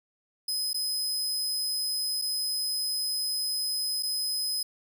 sawtooth tone with dropouts, 5050 Hz, D#8, 25 cents sharp, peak -25 dBFS, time 0.48-4.63 s, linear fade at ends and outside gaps 5 ms, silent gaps 0.732-0.743 / 2.216-2.22 / 4.026-4.031 s, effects none

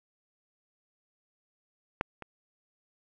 clicks, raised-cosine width 0.5 ms, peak -12 / -26 dBFS, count 2, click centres 2.011 / 2.223 s, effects none

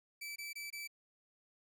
sawtooth tone bursts, 2315 Hz, D7, 25 cents flat, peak -39 dBFS, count 4, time 0.21-0.876 s, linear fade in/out 10 ms, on 150 ms, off 22 ms, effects none

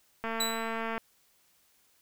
click train, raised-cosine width 0.5 ms, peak -20 dBFS, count 168, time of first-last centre 0.24-0.979 s, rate 226 Hz
25% pulse tone with exponential decay, 3951 Hz, B7, in tune, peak -22 dBFS, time 0.4-0.81 s, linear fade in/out 5 ms, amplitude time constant 87 ms
effects white hiss -67 dBFS RMS until 2.01 s

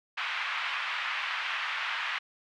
white band-pass noise, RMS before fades -33 dBFS, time 0.17-2.19 s, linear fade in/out 10 ms, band 1000 to 2800 Hz, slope 24 dB/octave, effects none

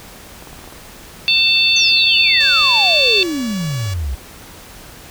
clicks, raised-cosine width 1 ms, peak -23 dBFS, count 7, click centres 0.424 / 0.473 / 0.53 / 0.591 / 0.642 / 0.676 / 0.725 s
harmonic tone, 890 Hz, A5, 20 cents sharp, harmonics 3 / 4 / 5, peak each -14 / -15 / -16 dBFS, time 1.28-3.23 s, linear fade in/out 0 ms
sine exponential sweep, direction down, 6320 to 61.3 Hz, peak -18 dBFS, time 1.76-4.15 s, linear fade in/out 5 ms
5% pulse tone, 569 Hz, C#5, 45 cents sharp, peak -17 dBFS, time 2.4-3.94 s, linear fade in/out 5 ms
effects pink hiss -38 dBFS RMS until 5.1 s

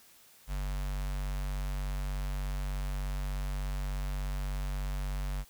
square tone with notch filter, 48.31 Hz, G1, 25 cents flat, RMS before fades -34 dBFS, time 0.47-5.45 s, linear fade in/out 50 ms, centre 350 Hz, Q 0.81, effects white hiss -59 dBFS RMS until 5.49 s

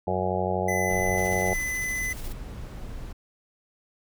harmonic tone, 92.5 Hz, F#2, in tune, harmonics 1 / 2 / 4 / 5 / 6 / 7 / 8 / 9, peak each -32 / -32 / -32 / -32 / -32 / -32 / -32 / -32 dBFS, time 0.07-1.54 s, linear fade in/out 5 ms
square tone, 2014 Hz, B6, 33 cents sharp, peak -28 dBFS, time 0.68-2.13 s, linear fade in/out 5 ms
brown noise, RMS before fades -36 dBFS, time 0.89-3.13 s, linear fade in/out 10 ms
white noise with tremolo, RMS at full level -44 dBFS, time 1.17-2.33 s, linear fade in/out 10 ms, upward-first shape square, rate 14 Hz, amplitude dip 40%
effects none

